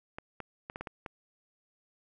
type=clicks; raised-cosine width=0.5 ms; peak=-24 dBFS; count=7; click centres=0.185 / 0.403 / 0.699 / 0.759 / 0.81 / 0.872 / 1.062 s; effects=none